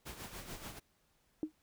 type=noise with tremolo; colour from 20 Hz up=pink; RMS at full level=-45 dBFS; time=0.05-0.8 s; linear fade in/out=20 ms; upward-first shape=sine; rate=6.9 Hz; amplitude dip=60%
type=tone with exponential decay; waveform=sine; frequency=310 Hz; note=D#4; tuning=6 cents flat; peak=-29 dBFS; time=1.43-1.52 s; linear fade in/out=1 ms; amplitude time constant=18 ms
effects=pink hiss -74 dBFS RMS until 1.62 s